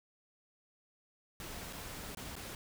pink noise with dropouts, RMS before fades -45 dBFS, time 1.4-2.55 s, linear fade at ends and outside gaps 1 ms, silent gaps 1.727-1.731 / 2.149-2.171 / 2.355-2.364 s, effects none

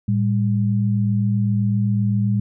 sine tone pair together, 112.25 / 200 Hz, A2 / G3, +35 / +35 cents, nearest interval minor seventh, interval 1000 cents, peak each -18 / -20 dBFS, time 0.08-2.4 s, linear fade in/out 5 ms, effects none

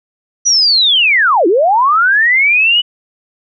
sine linear two-way sweep, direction down then up, 5940 to 316.8 to 2984 Hz, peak -7 dBFS, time 0.45-2.82 s, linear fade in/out 20 ms, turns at 1.47 s, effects none

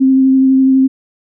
sine tone with vibrato, 264.7 Hz, C4, 20 cents sharp, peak -6 dBFS, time 0-0.88 s, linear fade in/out 20 ms, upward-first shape triangle, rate 12 Hz, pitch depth 15 cents each way, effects none

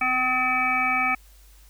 harmonic tone, 254.9 Hz, C4, 45 cents flat, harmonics 1 / 3 / 5 / 7 / 9 / 10, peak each -34 / -27 / -26 / -33 / -23 / -32 dBFS, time 0.01-1.15 s, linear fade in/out 5 ms, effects added 50 Hz sine -49 dBFS peak until 1.69 s + white hiss -57 dBFS RMS until 1.69 s

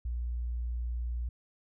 sine tone, 59.6 Hz, A#1, 39 cents sharp, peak -31 dBFS, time 0.05-1.29 s, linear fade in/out 5 ms, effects none

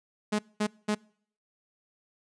sawtooth tone bursts, 210.8 Hz, G#3, 26 cents sharp, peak -21 dBFS, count 3, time 0.32-0.95 s, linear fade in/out 10 ms, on 70 ms, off 210 ms, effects noise-tail reverb RT60 0.6 s tail -26 dB re dry + resampled to 22050 Hz

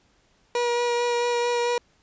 30% pulse tone with vibrato, 480 Hz, B4, 49 cents flat, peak -19 dBFS, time 0.55-1.78 s, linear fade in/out 2 ms, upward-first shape sine, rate 4.5 Hz, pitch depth 12 cents each way, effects pink hiss -63 dBFS RMS until 2.02 s + resampled to 16000 Hz

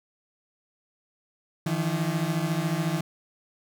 35% pulse beating tone pair, 155.56 / 169.56 Hz, D#3 / E3, 0 / +49 cents, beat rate 14 Hz, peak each -26 dBFS, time 1.66-3.01 s, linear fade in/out 5 ms, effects none

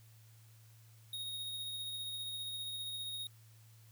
square tone with tremolo, 3744 Hz, A#7, 7 cents sharp, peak -39 dBFS, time 1.13-3.27 s, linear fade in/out 2 ms, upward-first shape triangle, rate 15 Hz, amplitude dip 30%, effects added 111 Hz sine -58 dBFS peak until 3.91 s + white hiss -67 dBFS RMS until 3.91 s

